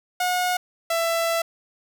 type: tone pair in turn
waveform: sawtooth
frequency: 724 / 666.3 Hz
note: F#5 / E5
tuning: -38 / +18 cents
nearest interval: minor second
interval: 144 cents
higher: first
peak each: -17 dBFS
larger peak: neither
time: 0.2-0.57 / 0.9-1.42 s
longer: second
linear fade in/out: 5 ms
effects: none